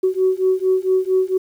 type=beating tone pair; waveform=sine; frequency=372.7 / 377.1 Hz; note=F#4 / F#4; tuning=+13 / +33 cents; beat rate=4.4 Hz; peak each=-17 dBFS; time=0.03-1.38 s; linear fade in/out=10 ms; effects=tanh soft clip ceiling -7 dBFS + 8-bit